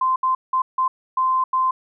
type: tone bursts at uneven times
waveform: sine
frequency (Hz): 1038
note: C6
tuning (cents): -14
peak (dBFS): -16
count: 6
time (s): 0.01-0.16 / 0.23-0.35 / 0.53-0.62 / 0.78-0.88 / 1.17-1.44 / 1.53-1.71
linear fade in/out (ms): 5
effects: none